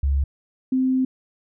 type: tone pair in turn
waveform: sine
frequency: 69.3 / 259.5 Hz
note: C#2 / C4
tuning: 0 / -14 cents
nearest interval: octave + major seventh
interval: 2286 cents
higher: second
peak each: -17 / -17 dBFS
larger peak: neither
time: 0.03-0.24 / 0.72-1.05 s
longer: second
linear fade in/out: 5 ms
effects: none